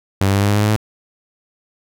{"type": "tone with pitch steps", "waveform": "sawtooth", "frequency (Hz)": [97, 98.41, 99.84, 101.29, 102.77, 104.26, 105.78, 107.32], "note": ["G2", "G2", "G2", "G#2", "G#2", "G#2", "G#2", "A2"], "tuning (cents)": [-18, 7, 32, -43, -18, 7, 32, -43], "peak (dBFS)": -9, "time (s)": [0.21, 0.762], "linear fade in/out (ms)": 0, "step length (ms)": 69, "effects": []}